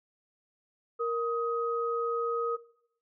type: tone pair together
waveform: sine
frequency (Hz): 467 / 1258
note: A#4 / D#6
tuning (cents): +3 / +19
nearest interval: octave + perfect fourth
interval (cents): 1716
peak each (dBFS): -29 / -32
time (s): 0.99-2.57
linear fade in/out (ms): 20
effects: noise-tail reverb RT60 0.7 s tail -19 dB re dry